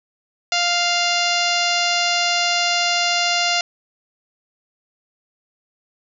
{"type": "harmonic tone", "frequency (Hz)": 698.5, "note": "F5", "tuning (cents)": 0, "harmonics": [1, 2, 3, 4, 5, 6, 7, 8, 9, 10], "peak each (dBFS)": [-23, -26, -25, -23, -28, -26, -25, -29, -33, -33], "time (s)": [0.52, 3.61], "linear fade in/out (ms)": 2, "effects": []}